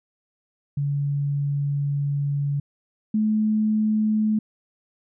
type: tone pair in turn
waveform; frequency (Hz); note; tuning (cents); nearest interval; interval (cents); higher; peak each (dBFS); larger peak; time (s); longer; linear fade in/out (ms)
sine; 142.4 / 215.3; C#3 / A3; +47 / -37; perfect fifth; 716; second; -21 / -18; second; 0.77-2.6 / 3.14-4.39; first; 5
effects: none

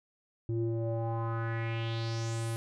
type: tone with low-pass filter sweep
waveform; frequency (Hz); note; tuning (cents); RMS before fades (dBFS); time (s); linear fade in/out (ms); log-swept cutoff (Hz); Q
square; 114.3; A#2; -34; -33; 0.49-2.56; 0; 280 to 11000; 3.6
effects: none

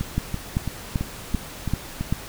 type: two click trains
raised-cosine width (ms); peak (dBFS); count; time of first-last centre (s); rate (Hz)
5; -9 / -13; 6 / 7; 0.18-2.126 / 0.01-2.01; 2.57 / 3
effects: pink hiss -38 dBFS RMS until 2.28 s

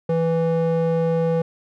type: tone with band-pass filter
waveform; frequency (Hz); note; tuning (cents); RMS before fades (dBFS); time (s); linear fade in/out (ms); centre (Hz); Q
square; 164.9; E3; +1; -20; 0.09-1.42; 5; 390; 3.3
effects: none

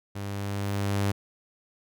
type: tone with level ramp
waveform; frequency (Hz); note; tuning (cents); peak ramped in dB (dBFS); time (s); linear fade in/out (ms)
sawtooth; 100.1; G2; +37; -29 to -19; 0.15-1.12; 10
effects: none

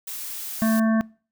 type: noise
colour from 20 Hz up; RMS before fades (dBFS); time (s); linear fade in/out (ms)
blue; -33; 0.07-0.8; 5
type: harmonic tone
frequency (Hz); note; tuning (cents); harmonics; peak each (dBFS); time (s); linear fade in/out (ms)
222; A3; +16; 1 / 3 / 5 / 7 / 8; -18 / -28 / -32 / -35 / -36; 0.62-1.01; 0
effects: noise-tail reverb RT60 0.4 s tail -24 dB re dry

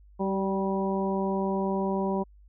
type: harmonic tone with a mistuned harmonic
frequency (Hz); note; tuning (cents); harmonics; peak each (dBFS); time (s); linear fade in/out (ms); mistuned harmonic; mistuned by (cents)
194.2; G3; -16; 1 / 2 / 3 / 4 / 5; -28 / -30 / -34 / -36 / -34; 0.19-2.24; 20; 2; -18
effects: added 50 Hz sine -51 dBFS peak until 2.48 s

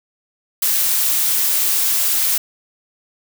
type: noise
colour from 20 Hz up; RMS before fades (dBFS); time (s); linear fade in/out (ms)
blue; -17; 0.62-2.38; 5
effects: none

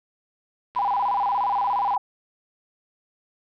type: click train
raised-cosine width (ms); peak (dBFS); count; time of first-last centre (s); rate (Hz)
0.3; -27; 140; 0.75-1.948; 116
type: tone with vibrato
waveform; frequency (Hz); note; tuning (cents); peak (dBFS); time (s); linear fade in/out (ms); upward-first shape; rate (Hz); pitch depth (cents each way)
sine; 893; A5; +25; -20; 0.76-1.98; 5; square; 17; 180
effects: none

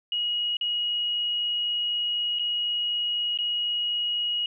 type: tone with dropouts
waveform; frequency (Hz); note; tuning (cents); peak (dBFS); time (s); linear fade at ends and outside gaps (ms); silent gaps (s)
sine; 2896; F#7; -38; -24; 0.12-4.46; 2; 0.569-0.611 / 2.388-2.394 / 3.375-3.387
effects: none

